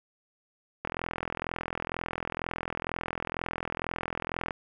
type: click train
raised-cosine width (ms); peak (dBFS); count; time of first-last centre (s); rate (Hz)
0.5; -16; 155; 0.85-4.508; 42.1
effects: none